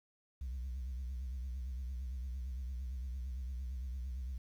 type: tone with vibrato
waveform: sine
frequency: 63.7 Hz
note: C2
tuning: 46 cents flat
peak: -36 dBFS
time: 0.41-4.38 s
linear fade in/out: 5 ms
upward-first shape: triangle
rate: 8.8 Hz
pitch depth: 140 cents each way
effects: tanh soft clip ceiling -36 dBFS + 11-bit